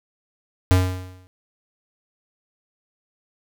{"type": "tone with exponential decay", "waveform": "square", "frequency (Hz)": 92.1, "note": "F#2", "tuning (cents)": -7, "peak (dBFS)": -11, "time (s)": [0.71, 1.27], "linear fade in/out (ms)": 0, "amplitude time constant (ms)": 120, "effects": []}